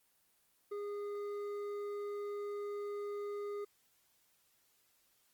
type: tone with hard clipping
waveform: sine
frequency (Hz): 409.8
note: G#4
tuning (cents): -23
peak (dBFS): -40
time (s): 0.71-3.65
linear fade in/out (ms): 10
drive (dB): 7
effects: white hiss -73 dBFS RMS until 5.33 s + Opus 24 kbps